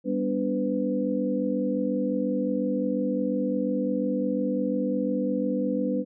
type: tone cluster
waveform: sine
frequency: 198 / 246.5 / 292.2 / 501 Hz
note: G3 / B3 / D4 / B4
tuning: +18 / -3 / -9 / +25 cents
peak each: -29 dBFS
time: 0.04-6.05 s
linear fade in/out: 50 ms
effects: none